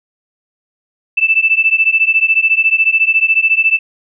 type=beating tone pair; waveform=sine; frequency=2637 / 2651 Hz; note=E7 / E7; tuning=0 / +9 cents; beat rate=14 Hz; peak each=-12 dBFS; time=1.17-3.79 s; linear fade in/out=10 ms; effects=none